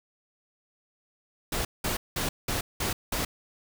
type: noise bursts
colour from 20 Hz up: pink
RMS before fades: -29 dBFS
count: 6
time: 1.52-3.25 s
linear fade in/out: 5 ms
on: 130 ms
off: 190 ms
effects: none